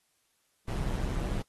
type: noise with amplitude modulation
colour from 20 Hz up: brown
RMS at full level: -29 dBFS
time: 0.68-1.42 s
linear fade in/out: 5 ms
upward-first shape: sine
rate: 132 Hz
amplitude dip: 55%
effects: white hiss -73 dBFS RMS until 1.48 s + AAC 32 kbps